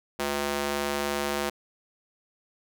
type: tone with high-pass filter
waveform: square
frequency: 71.6 Hz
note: D2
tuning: 43 cents flat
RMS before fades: -29 dBFS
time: 0.19-1.5 s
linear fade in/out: 10 ms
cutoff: 370 Hz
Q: 0.7
effects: none